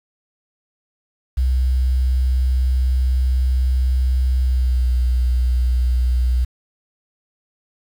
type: tone with pitch glide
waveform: sine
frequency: 64 to 61.75 Hz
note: C2 to B1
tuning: -38 to 0 cents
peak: -14 dBFS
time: 1.37-6.45 s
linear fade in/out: 10 ms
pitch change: -62 cents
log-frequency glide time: 4.4-4.88 s
effects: 7-bit